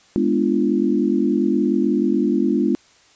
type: chord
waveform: sine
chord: G# diminished seventh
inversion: none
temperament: equal with one note detuned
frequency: 207.7 / 246.9 / 293.7 / 343.6 Hz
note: G#3 / B3 / D4 / F4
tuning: 0 / 0 / 0 / -28 cents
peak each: -21 dBFS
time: 0.16-2.75 s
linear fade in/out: 0 ms
effects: white hiss -53 dBFS RMS until 3.15 s + resampled to 16000 Hz